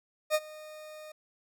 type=tone with ADSR envelope; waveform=40% pulse; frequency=615 Hz; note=D#5; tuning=20 cents flat; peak=-21 dBFS; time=0.3-1.12 s; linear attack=47 ms; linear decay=46 ms; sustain=-22 dB; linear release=6 ms; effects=none